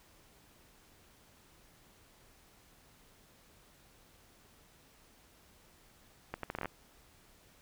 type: accelerating click train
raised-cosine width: 0.5 ms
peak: -22 dBFS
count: 9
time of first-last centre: 6.34-6.657 s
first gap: 93 ms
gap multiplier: 0.73
effects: pink hiss -63 dBFS RMS until 7.61 s